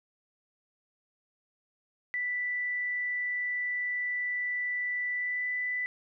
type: tone with pitch glide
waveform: sine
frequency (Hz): 1975.5 to 1989.2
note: B6 to B6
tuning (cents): 0 to +12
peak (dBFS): -29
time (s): 2.14-5.86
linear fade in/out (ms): 0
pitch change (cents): +12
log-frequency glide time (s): 5.13-5.47
effects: none